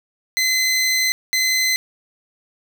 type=tone bursts at uneven times; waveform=20% pulse; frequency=2043 Hz; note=C7; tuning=42 cents flat; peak=-11 dBFS; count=2; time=0.37-1.12 / 1.33-1.76 s; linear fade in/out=0 ms; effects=none